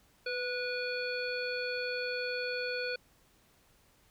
harmonic tone with a mistuned harmonic, 489.1 Hz, B4, 17 cents flat, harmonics 1 / 3 / 5 / 7 / 9, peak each -36 / -38 / -39 / -51 / -41 dBFS, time 0.26-2.96 s, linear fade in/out 5 ms, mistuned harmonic 1, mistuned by +30 cents, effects pink hiss -66 dBFS RMS until 4.1 s

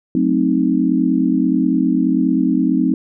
sine chord, F# diminished seventh, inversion none, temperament equal, 185 / 220 / 261.6 / 311.1 Hz, F#3 / A3 / C4 / Eb4, 0 / 0 / 0 / 0 cents, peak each -20 / -21 / -16 / -18 dBFS, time 0.15-2.94 s, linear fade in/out 2 ms, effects none

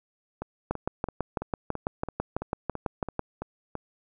two click trains, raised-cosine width 1 ms, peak -19 / -13 dBFS, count 11 / 16, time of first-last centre 0.42-3.753 / 0.71-3.193 s, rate 3 / 6.04 Hz, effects none

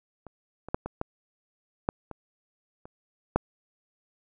clicks, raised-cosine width 1 ms, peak -29 / -25 / -11 / -19 / -15 / -10 / -24 / -30 / -7 dBFS, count 9, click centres 0.267 / 0.686 / 0.745 / 0.86 / 1.014 / 1.889 / 2.113 / 2.855 / 3.36 s, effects none

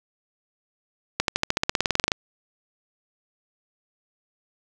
accelerating click train, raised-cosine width 0.2 ms, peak -3 dBFS, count 17, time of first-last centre 1.2-2.118 s, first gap 82 ms, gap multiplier 0.95, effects none

